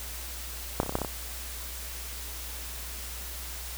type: clicks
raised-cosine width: 1 ms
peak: -9 / -16 / -23 / -16 / -25 / -11 / -22 / -15 / -18 dBFS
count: 9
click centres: 0.801 / 0.832 / 0.863 / 0.894 / 0.924 / 0.954 / 0.987 / 1.017 / 1.048 s
effects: added 60 Hz sine -40 dBFS peak until 3.77 s + white hiss -40 dBFS RMS until 3.77 s